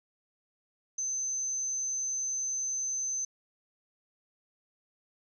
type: tone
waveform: sine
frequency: 6170 Hz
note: G8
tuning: 28 cents flat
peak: -30 dBFS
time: 0.98-3.25 s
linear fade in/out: 5 ms
effects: none